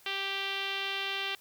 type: tone with low-pass filter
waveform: 5% pulse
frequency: 392 Hz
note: G4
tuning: in tune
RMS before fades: -34 dBFS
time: 0.06-1.35 s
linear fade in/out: 2 ms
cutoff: 3200 Hz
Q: 2.5
effects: white hiss -59 dBFS RMS until 1.4 s